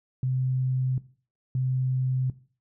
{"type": "tone pair in turn", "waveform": "sine", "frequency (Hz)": [129.3, 129.3], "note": ["C3", "C3"], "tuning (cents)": [-20, -20], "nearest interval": "unison", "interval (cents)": 0, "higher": "neither", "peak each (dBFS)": -23, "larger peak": "neither", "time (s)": [[0.23, 0.98], [1.55, 2.3]], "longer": "neither", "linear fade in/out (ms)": 2, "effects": ["noise-tail reverb RT60 0.4 s tail -17 dB re dry"]}